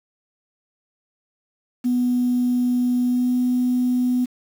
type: tone with pitch glide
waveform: sine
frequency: 246.9 to 249 Hz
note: B3 to B3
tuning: 0 to +14 cents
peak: -16 dBFS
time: 1.84-4.26 s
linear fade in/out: 20 ms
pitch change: +14 cents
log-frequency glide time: 3.05-3.35 s
effects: tanh soft clip ceiling -12 dBFS + 7-bit